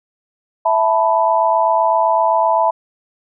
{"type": "chord", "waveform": "sine", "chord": "E suspended fourth", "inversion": "none", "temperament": "equal", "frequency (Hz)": [659.3, 880, 987.8], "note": ["E5", "A5", "B5"], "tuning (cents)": [0, 0, 0], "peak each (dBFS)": -16, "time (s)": [0.65, 2.71], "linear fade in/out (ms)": 10, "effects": []}